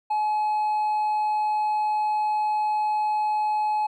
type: tone with hard clipping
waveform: sine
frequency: 850 Hz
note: G#5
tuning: 40 cents sharp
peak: -22 dBFS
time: 0.1-3.87 s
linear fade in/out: 10 ms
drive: 2 dB
effects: none